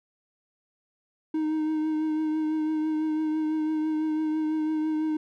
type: tone with vibrato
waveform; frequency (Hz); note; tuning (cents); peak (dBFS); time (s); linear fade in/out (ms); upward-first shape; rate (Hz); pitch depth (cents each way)
triangle; 311.1; D#4; 0; -22; 1.34-5.17; 5; triangle; 6; 25
effects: none